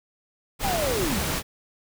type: noise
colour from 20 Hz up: pink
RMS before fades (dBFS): -27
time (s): 0.59-1.43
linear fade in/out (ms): 50
type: linear sweep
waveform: sine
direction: down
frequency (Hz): 826 to 160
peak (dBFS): -25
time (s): 0.63-1.2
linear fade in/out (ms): 20
effects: none